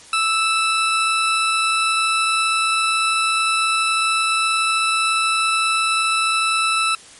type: tone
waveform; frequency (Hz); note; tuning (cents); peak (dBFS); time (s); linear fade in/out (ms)
20% pulse; 1318.5; E6; 0; -11; 0.13-6.95; 2
effects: white hiss -43 dBFS RMS until 7.19 s + MP3 48 kbps